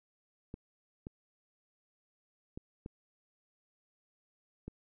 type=clicks; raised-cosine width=3 ms; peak=-29 dBFS; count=5; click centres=0.541 / 1.069 / 2.575 / 2.861 / 4.68 s; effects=none